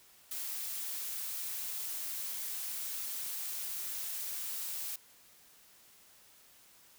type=noise; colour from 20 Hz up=blue; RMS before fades=-39 dBFS; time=0.31-4.96 s; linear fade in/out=5 ms; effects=white hiss -61 dBFS RMS until 6.98 s